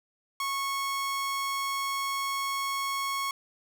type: tone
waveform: sawtooth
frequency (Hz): 1100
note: C#6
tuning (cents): -14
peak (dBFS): -25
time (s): 0.4-3.31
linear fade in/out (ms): 2
effects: none